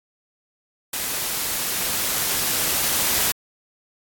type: noise with level ramp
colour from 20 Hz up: white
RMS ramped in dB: -26 to -20 dBFS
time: 0.93-3.32 s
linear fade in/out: 5 ms
effects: AAC 64 kbps